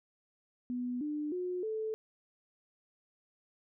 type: tone with pitch steps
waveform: sine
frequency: 246.9 / 298.7 / 361.5 / 437.4 Hz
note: B3 / D4 / F#4 / A4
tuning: 0 / +29 / -40 / -10 cents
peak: -33 dBFS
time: 0.7-1.94 s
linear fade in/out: 0 ms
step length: 310 ms
effects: none